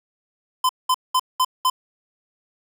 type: tone bursts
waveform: square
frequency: 1023 Hz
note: C6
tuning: 39 cents flat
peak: -16 dBFS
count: 5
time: 0.64-1.7 s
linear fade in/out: 5 ms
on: 52 ms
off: 200 ms
effects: none